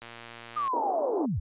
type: click train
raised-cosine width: 0.3 ms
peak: -27 dBFS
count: 78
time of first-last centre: 0.02-0.678 s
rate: 117 Hz
type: linear sweep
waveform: sine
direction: down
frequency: 1240 to 60.2 Hz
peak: -26 dBFS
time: 0.56-1.4 s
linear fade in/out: 10 ms
type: band-pass noise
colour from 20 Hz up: white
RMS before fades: -33 dBFS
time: 0.73-1.26 s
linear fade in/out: 5 ms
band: 280 to 910 Hz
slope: 48 dB/octave
effects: resampled to 8000 Hz